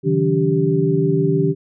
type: tone cluster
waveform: sine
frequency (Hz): 138.3 / 158 / 184.2 / 284.7 / 390.6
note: C#3 / D#3 / F#3 / C#4 / G4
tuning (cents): -4 / +27 / -7 / +46 / -6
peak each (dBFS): -23 / -18 / -27 / -22 / -18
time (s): 0.03-1.55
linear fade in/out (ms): 50
effects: none